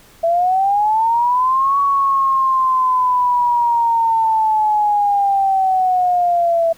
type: linear two-way sweep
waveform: sine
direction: up then down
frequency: 659.3 to 1124 to 659.3 Hz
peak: -12 dBFS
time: 0.23-6.73 s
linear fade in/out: 10 ms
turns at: 1.79 s
effects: pink hiss -47 dBFS RMS until 6.77 s